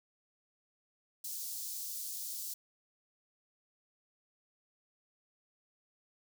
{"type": "high-pass noise", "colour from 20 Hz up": "white", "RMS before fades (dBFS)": -41, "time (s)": [1.24, 2.54], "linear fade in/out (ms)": 5, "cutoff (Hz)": 4600, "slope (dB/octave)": 24, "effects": []}